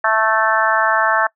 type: harmonic tone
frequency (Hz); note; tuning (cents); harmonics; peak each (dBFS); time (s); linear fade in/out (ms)
220; A3; 0; 3 / 4 / 5 / 6 / 7 / 8; -20 / -20 / -20 / -20 / -20 / -20; 0.04-1.27; 5
effects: noise-tail reverb RT60 0.1 s tail -23 dB re dry